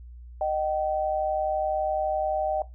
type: tone pair together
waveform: sine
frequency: 617.2 / 769 Hz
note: D#5 / G5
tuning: -14 / -33 cents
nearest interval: major third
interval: 381 cents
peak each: -26 dBFS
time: 0.41-2.62 s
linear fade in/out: 2 ms
effects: noise-tail reverb RT60 0.2 s tail -17 dB re dry + added 60 Hz sine -41 dBFS peak until 2.74 s